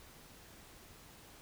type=silence; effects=pink hiss -57 dBFS RMS until 1.41 s